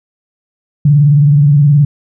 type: tone with vibrato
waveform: sine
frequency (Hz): 145.1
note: D3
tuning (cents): -21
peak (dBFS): -4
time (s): 0.85-1.85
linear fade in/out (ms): 5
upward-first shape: sine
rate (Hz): 19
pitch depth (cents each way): 92
effects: none